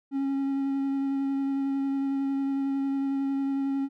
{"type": "tone with vibrato", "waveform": "triangle", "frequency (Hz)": 273.9, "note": "C#4", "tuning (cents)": -21, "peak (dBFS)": -23, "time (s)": [0.11, 3.89], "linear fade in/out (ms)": 50, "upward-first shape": "sine", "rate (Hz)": 11, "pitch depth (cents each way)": 12, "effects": []}